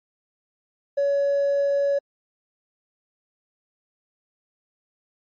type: tone with hard clipping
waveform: triangle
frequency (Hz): 563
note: C#5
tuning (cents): +27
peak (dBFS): -18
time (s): 0.97-1.99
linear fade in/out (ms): 10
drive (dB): 2
effects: MP3 32 kbps